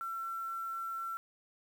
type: tone with quantisation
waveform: sine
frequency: 1348 Hz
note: E6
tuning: 38 cents sharp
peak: -36 dBFS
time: 0.01-1.17 s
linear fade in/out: 0 ms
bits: 9
effects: none